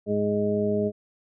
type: harmonic tone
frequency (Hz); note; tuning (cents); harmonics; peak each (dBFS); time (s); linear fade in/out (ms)
103.83; G#2; 0; 1 / 2 / 3 / 4 / 6; -34 / -26 / -36 / -25 / -29; 0.06-0.92; 50
effects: none